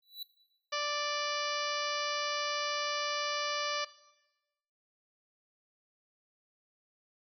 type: tone with exponential growth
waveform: square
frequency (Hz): 3951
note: B7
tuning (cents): 0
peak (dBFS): -36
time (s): 0.02-0.23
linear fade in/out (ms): 5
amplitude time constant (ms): 44
type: harmonic tone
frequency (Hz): 587.3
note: D5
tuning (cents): 0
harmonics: 1 / 2 / 3 / 4 / 5 / 6 / 7 / 8 / 9 / 10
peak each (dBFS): -38 / -36 / -41 / -42 / -41 / -45 / -46 / -42 / -45 / -46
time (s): 0.72-3.85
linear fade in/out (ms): 10
effects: noise-tail reverb RT60 1.0 s tail -17 dB re dry